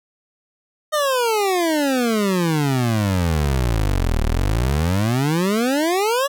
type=exponential two-way sweep; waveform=25% pulse; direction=down then up; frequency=622.3 to 36.71 to 577 Hz; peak=-13 dBFS; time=0.92-6.28 s; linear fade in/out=20 ms; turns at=4.24 s; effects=none